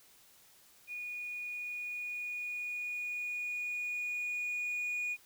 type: tone with level ramp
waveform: sine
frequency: 2454 Hz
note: D#7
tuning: 25 cents flat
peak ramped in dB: -38 to -30 dBFS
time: 0.87-5.17 s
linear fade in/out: 50 ms
effects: tanh soft clip ceiling -32 dBFS + white hiss -62 dBFS RMS until 5.25 s